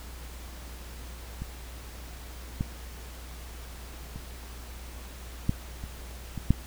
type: clicks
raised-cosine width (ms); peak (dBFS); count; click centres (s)
5; -23 / -15 / -26 / -11 / -26 / -21 / -7; 7; 1.42 / 2.609 / 4.16 / 5.494 / 5.839 / 6.377 / 6.506
effects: added 60 Hz sine -41 dBFS peak until 6.66 s + pink hiss -47 dBFS RMS until 6.66 s